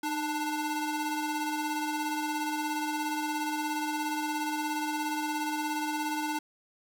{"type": "ring-modulated tone", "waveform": "35% pulse", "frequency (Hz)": 595, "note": "D5", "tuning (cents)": 22, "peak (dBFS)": -25, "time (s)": [0.03, 6.39], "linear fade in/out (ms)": 5, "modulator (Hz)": 289, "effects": []}